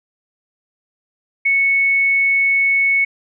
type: tone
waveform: sine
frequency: 2210 Hz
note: C#7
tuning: 6 cents flat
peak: -12 dBFS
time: 1.45-3.05 s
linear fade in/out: 10 ms
effects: none